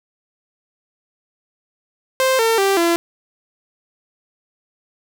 sawtooth tone with pitch steps, 523.3 / 452.9 / 392 / 339.3 Hz, C5 / A#4 / G4 / F4, 0 / -50 / 0 / -50 cents, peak -10 dBFS, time 2.2-2.96 s, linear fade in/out 0 ms, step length 190 ms, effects none

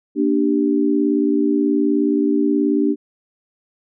sine chord, G minor, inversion first, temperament just, 235.2 / 294 / 392 Hz, Bb3 / D4 / G4, +16 / +2 / 0 cents, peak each -21 / -16 / -21 dBFS, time 0.15-2.96 s, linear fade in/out 50 ms, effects none

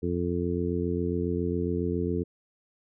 harmonic tone, 87.31 Hz, F2, in tune, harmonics 1 / 2 / 3 / 4 / 5, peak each -32 / -32 / -32 / -32 / -32 dBFS, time 0.02-2.24 s, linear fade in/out 20 ms, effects none

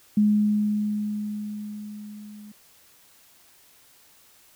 sine tone with level ramp, 209.6 Hz, G#3, 16 cents sharp, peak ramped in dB -15 to -41 dBFS, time 0.17-2.52 s, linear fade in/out 5 ms, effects white hiss -56 dBFS RMS until 4.55 s

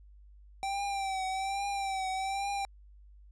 square tone with vibrato, 779 Hz, G5, 11 cents flat, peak -32 dBFS, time 0.63-2.65 s, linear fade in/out 0 ms, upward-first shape triangle, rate 1.2 Hz, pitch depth 60 cents each way, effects added 50 Hz sine -52 dBFS peak until 3.31 s + resampled to 22050 Hz

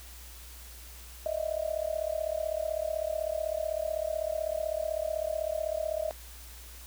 sine tone with amplitude modulation, 632 Hz, D#5, 27 cents sharp, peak -25 dBFS, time 1.26-6.11 s, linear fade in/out 0 ms, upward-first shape sine, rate 35.9 Hz, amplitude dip 95%, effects added 60 Hz sine -47 dBFS peak until 6.86 s + white hiss -50 dBFS RMS until 6.86 s

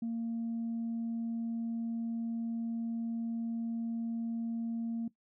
sine tone, 230 Hz, A#3, 23 cents flat, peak -31 dBFS, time 0.02-5.08 s, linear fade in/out 5 ms, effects noise-tail reverb RT60 0.1 s tail -18 dB re dry + tanh soft clip ceiling -30 dBFS

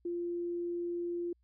sine tone, 346.7 Hz, F4, 13 cents flat, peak -33 dBFS, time 0.05-1.33 s, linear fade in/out 5 ms, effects added 60 Hz sine -68 dBFS peak until 1.43 s

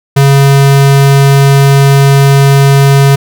square tone, 138.59 Hz, C#3, in tune, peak -3 dBFS, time 0.16-3.16 s, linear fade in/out 10 ms, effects none

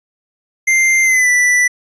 square tone with pitch glide, 2093 to 1975.5 Hz, C7 to B6, 0 to 0 cents, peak -10 dBFS, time 0.67-1.68 s, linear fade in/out 10 ms, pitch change -100 cents, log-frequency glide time 1.03-1.29 s, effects resampled to 22050 Hz

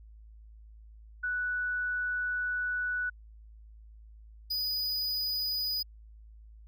sine / square tone pair in turn, 1480 / 4958 Hz, F#6 / D#8, 0 / -7 cents, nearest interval octave + major sixth, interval 2093 cents, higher second, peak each -29 / -30 dBFS, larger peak first, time 1.23-3.1 / 4.5-5.83 s, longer first, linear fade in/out 10 ms, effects added 54 Hz sine -49 dBFS peak until 6.67 s

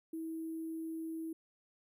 sine tone with sample-and-hold, 323.4 Hz, E4, 33 cents flat, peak -38 dBFS, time 0.13-1.33 s, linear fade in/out 5 ms, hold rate 11025 Hz, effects none

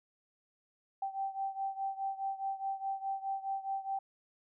sine beating tone pair, 778 / 782.8 Hz, G5 / G5, -13 / -3 cents, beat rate 4.8 Hz, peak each -36 / -39 dBFS, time 1.02-3.99 s, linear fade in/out 5 ms, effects none

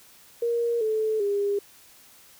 sine tone with pitch steps, 470 / 436 / 404.5 Hz, A#4 / A4 / G#4, +14 / -16 / -46 cents, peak -22 dBFS, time 0.42-1.59 s, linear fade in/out 5 ms, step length 390 ms, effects white hiss -53 dBFS RMS until 2.39 s

